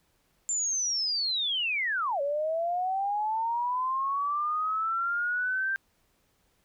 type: linear two-way sweep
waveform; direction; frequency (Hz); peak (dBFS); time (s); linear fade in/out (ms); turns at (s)
sine; down then up; 7290 to 554.4 to 1582; -26; 0.49-5.76; 0; 2.21
effects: pink hiss -70 dBFS RMS until 6.64 s